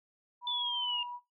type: tone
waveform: sine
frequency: 972 Hz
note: B5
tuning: 28 cents flat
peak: -39 dBFS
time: 0.41-1.2 s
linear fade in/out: 50 ms
type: linear sweep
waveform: sine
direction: down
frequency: 3520 to 2794 Hz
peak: -31 dBFS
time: 0.47-1.03 s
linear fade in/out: 2 ms
effects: noise-tail reverb RT60 0.2 s tail -19 dB re dry